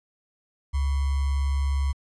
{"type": "tone with sample-and-hold", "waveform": "sine", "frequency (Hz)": 69.3, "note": "C#2", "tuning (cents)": 0, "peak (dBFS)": -21, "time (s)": [0.73, 1.93], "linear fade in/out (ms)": 20, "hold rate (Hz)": 1050, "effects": ["resampled to 24000 Hz"]}